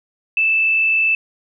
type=tone with frequency modulation; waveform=sine; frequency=2637 Hz; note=E7; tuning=in tune; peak=-13 dBFS; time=0.37-1.15 s; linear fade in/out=2 ms; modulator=47 Hz; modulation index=0.45; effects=none